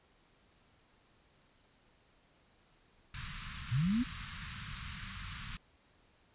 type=band-stop noise; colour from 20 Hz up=pink; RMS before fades=-43 dBFS; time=3.14-5.57 s; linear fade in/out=2 ms; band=200 to 1100 Hz; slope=48 dB/octave
type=linear sweep; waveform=sine; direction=up; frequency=108.4 to 260.3 Hz; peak=-28 dBFS; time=3.71-4.04 s; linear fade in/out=20 ms
effects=pink hiss -68 dBFS RMS until 6.34 s + resampled to 8000 Hz